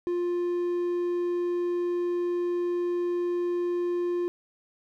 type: tone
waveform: triangle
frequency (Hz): 351.1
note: F4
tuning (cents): +9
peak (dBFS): -23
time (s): 0.07-4.28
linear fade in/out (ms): 0
effects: none